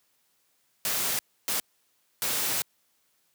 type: noise bursts at uneven times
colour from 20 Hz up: white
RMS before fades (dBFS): -28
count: 3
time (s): 0.85-1.19 / 1.48-1.6 / 2.22-2.62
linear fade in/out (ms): 0
effects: white hiss -70 dBFS RMS until 3.34 s + high-pass 100 Hz 12 dB/octave